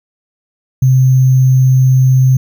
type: tone with sample-and-hold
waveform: sine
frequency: 129.7 Hz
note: C3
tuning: 15 cents flat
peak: -5 dBFS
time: 0.82-2.37 s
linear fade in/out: 5 ms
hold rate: 6300 Hz
effects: none